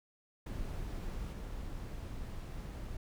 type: noise with level steps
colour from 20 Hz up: brown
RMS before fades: -40 / -42 dBFS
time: 0.46-2.97 s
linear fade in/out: 5 ms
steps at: 1.32 s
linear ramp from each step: 10 ms
effects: none